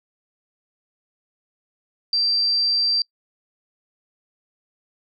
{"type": "tone", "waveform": "sine", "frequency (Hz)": 4699, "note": "D8", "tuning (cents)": 0, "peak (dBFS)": -17, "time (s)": [2.13, 3.02], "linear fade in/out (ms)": 2, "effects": ["noise-tail reverb RT60 0.1 s tail -26 dB re dry"]}